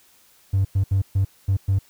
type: tone bursts at uneven times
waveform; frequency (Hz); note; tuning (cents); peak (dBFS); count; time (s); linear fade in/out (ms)
triangle; 97.1; G2; -16; -13; 6; 0.53-0.65 / 0.75-0.84 / 0.91-1.02 / 1.15-1.25 / 1.48-1.57 / 1.68-1.79; 10
effects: tanh soft clip ceiling -12 dBFS + white hiss -56 dBFS RMS until 1.89 s